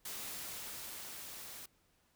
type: noise with level ramp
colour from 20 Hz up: white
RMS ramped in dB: -43 to -49 dBFS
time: 0.05-1.66 s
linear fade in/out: 5 ms
effects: pink hiss -73 dBFS RMS until 2.15 s